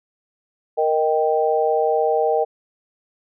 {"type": "chord", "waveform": "sine", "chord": "Eb major", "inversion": "second", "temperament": "equal", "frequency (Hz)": [466.2, 622.3, 784], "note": ["Bb4", "Eb5", "G5"], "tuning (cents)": [0, 0, 0], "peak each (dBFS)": [-19, -21, -21], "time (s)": [0.77, 2.45], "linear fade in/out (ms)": 20, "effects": []}